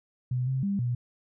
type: tone with pitch steps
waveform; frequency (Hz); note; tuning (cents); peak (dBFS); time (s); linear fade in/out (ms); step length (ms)
sine; 125.6 / 132 / 199.1 / 122; B2 / C3 / G3 / B2; +30 / +16 / +27 / -21; -25; 0.31-0.95; 5; 160
effects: none